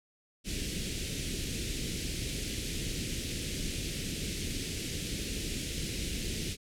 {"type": "band-stop noise", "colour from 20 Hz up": "pink", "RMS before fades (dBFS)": -35, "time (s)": [0.44, 6.57], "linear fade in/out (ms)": 50, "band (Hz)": [410, 2300], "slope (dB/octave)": 24, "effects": ["low-pass 10000 Hz 12 dB/octave"]}